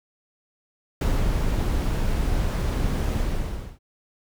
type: noise with ADSR envelope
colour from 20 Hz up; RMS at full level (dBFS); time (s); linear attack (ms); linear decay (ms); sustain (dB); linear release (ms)
brown; -20; 1.01-3.79; 3; 260; -3; 610
effects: none